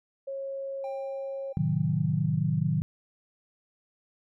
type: tone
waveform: sine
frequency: 545 Hz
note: C#5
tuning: 29 cents flat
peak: -32 dBFS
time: 0.27-1.53 s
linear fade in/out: 10 ms
type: tone with exponential decay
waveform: triangle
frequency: 793 Hz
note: G5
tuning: 20 cents sharp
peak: -35 dBFS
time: 0.84-2.36 s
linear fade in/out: 2 ms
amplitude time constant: 330 ms
type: chord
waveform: sine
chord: A diminished seventh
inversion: none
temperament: equal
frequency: 110 / 130.81 / 155.56 / 185 Hz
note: A2 / C3 / Eb3 / Gb3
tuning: 0 / 0 / 0 / 0 cents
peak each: -32 / -31 / -26 / -31 dBFS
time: 1.57-2.82 s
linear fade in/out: 0 ms
effects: none